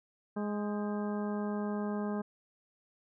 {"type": "harmonic tone with a mistuned harmonic", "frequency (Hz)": 207.7, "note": "G#3", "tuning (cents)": 0, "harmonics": [1, 2, 3, 4, 5, 6, 8], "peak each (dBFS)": [-33, -39, -43, -45, -47, -49, -51], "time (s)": [0.36, 2.22], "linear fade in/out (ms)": 10, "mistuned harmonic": 8, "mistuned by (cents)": -78, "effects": []}